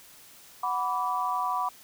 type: chord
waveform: sine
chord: B minor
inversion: second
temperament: equal with one note detuned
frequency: 740 / 987.8 / 1159.8 Hz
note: F#5 / B5 / D6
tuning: 0 / 0 / -22 cents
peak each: -32 / -29 / -30 dBFS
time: 0.63-1.69 s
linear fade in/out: 5 ms
effects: white hiss -52 dBFS RMS until 1.83 s